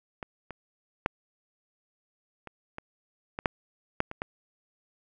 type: clicks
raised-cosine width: 0.5 ms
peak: -21 / -24 / -9 / -26 / -22 / -18 / -8 / -9 / -22 / -16 dBFS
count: 10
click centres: 0.228 / 0.507 / 1.061 / 2.473 / 2.784 / 3.389 / 3.458 / 4.004 / 4.114 / 4.219 s
effects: none